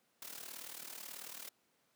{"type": "noise with amplitude modulation", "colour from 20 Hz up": "white", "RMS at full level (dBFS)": -45, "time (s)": [0.22, 1.49], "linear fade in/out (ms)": 2, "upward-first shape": "sine", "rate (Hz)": 38.3, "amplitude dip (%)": 75, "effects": ["pink hiss -75 dBFS RMS until 1.95 s", "high-pass 200 Hz 12 dB/octave"]}